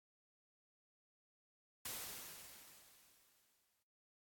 white noise with exponential decay, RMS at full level -44 dBFS, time 1.85-3.83 s, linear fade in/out 5 ms, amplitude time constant 430 ms, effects noise-tail reverb RT60 0.4 s tail -17 dB re dry + AAC 64 kbps

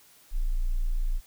sine tone, 29.14 Hz, A#0, in tune, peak -23 dBFS, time 0.31-1.21 s, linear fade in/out 50 ms, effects white hiss -57 dBFS RMS until 1.26 s

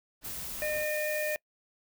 pink noise with tremolo, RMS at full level -47 dBFS, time 0.21-0.87 s, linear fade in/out 50 ms, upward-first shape triangle, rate 5.8 Hz, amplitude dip 30%
blue noise, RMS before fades -39 dBFS, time 0.24-1.36 s, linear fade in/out 10 ms
harmonic tone, 608 Hz, D#5, 40 cents flat, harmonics 1 / 3 / 4, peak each -31 / -36 / -37 dBFS, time 0.62-1.36 s, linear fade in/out 0 ms
effects noise-tail reverb RT60 0.1 s tail -25 dB re dry

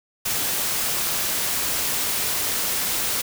white noise, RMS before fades -24 dBFS, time 0.25-3.22 s, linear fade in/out 10 ms, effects none

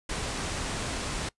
pink low-pass noise, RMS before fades -33 dBFS, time 0.09-1.29 s, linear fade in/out 5 ms, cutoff 10000 Hz, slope 48 dB/octave, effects noise-tail reverb RT60 0.1 s tail -21 dB re dry + resampled to 24000 Hz

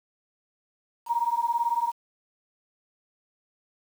sine beating tone pair, 932.3 / 950.3 Hz, A#5 / A#5, 0 / +33 cents, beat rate 18 Hz, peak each -26 dBFS, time 1.06-1.93 s, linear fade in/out 50 ms, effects 8-bit

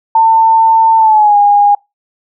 sine tone with pitch glide, 897 to 817.8 Hz, A5 to G#5, +33 to -27 cents, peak -4 dBFS, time 0.15-1.75 s, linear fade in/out 5 ms, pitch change -160 cents, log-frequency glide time 0.97-1.37 s, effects noise-tail reverb RT60 0.2 s tail -25 dB re dry

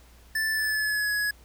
square tone with pitch glide, 1760 to 1681.5 Hz, A6 to G#6, 0 to +21 cents, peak -25 dBFS, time 0.35-1.31 s, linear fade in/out 5 ms, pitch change -79 cents, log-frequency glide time 0.51-1.11 s, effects added 60 Hz sine -52 dBFS peak until 1.44 s + pink hiss -57 dBFS RMS until 1.44 s

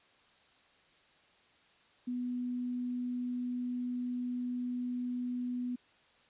sine tone, 246.9 Hz, B3, in tune, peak -33 dBFS, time 2.07-5.76 s, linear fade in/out 10 ms, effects white hiss -65 dBFS RMS until 6.29 s + resampled to 8000 Hz

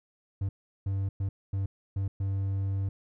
triangle tone bursts at uneven times, 97.5 Hz, G2, 9 cents flat, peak -25 dBFS, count 6, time 0.41-0.49 / 0.86-1.09 / 1.2-1.29 / 1.53-1.66 / 1.96-2.08 / 2.2-2.89 s, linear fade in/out 5 ms, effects none

